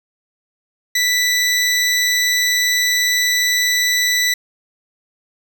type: tone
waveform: 20% pulse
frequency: 1975.5 Hz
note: B6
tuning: in tune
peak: -9 dBFS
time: 0.95-4.34 s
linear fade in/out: 5 ms
effects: none